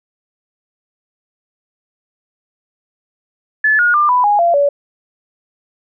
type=tone with pitch steps; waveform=sine; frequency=1729 / 1437.2 / 1194.7 / 993 / 825.5 / 686.2 / 570.4 Hz; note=A6 / F6 / D6 / B5 / G#5 / F5 / C#5; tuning=-31 / +49 / +29 / +9 / -11 / -31 / +49 cents; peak=-9 dBFS; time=3.64-4.69 s; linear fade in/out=5 ms; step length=150 ms; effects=none